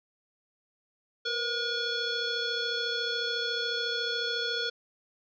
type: tone with frequency modulation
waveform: sine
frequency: 2408 Hz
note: D7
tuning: 43 cents sharp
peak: -28 dBFS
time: 1.25-4.7 s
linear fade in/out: 10 ms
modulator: 970 Hz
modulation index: 2.2
effects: none